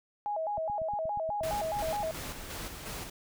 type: tone with vibrato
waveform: sine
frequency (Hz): 729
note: F#5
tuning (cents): -26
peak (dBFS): -30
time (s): 0.26-2.11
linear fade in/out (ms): 0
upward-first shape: square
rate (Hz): 4.8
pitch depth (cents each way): 220
type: click train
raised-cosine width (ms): 5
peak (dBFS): -34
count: 13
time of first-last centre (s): 0.58-2.005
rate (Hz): 8.42
type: noise with tremolo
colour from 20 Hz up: pink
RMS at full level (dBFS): -39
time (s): 1.43-3.1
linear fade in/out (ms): 5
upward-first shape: square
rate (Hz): 2.8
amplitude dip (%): 40
effects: none